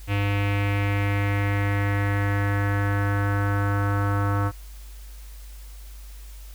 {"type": "tone with low-pass filter sweep", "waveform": "square", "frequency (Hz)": 100.8, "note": "G2", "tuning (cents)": 49, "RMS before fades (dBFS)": -23, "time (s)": [0.07, 4.52], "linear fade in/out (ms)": 50, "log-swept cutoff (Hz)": [2600, 1300], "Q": 3.7, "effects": ["added 50 Hz sine -38 dBFS peak until 6.54 s", "white hiss -51 dBFS RMS until 6.54 s"]}